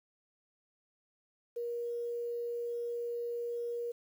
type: tone with quantisation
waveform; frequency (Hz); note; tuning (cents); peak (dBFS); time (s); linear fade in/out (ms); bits
sine; 474.2; A#4; +30; -34; 1.56-3.92; 10; 10
effects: none